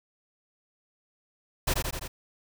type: noise with echo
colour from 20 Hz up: pink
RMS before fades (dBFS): -25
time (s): 1.67-1.74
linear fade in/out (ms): 10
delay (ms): 85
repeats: 4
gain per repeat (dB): -3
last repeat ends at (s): 2.08
effects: none